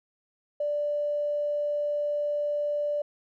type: tone with tanh clipping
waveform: triangle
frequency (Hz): 587.3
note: D5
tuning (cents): 0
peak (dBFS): -25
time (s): 0.6-3.02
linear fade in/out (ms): 5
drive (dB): 3
effects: none